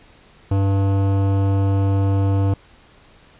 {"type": "tone with hard clipping", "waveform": "sine", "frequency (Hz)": 98, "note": "G2", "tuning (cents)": 0, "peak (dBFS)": -17, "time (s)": [0.51, 2.54], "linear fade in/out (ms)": 5, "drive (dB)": 16, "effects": ["pink hiss -50 dBFS RMS until 3.39 s", "resampled to 8000 Hz"]}